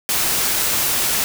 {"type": "noise", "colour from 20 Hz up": "white", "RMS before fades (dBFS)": -19, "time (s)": [0.09, 1.24], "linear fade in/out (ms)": 0, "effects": []}